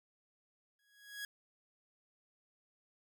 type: tone with exponential growth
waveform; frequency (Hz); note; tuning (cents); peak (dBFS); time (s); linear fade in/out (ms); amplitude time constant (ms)
sawtooth; 1661.2; G#6; 0; -35; 0.79-1.25; 2; 100
effects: none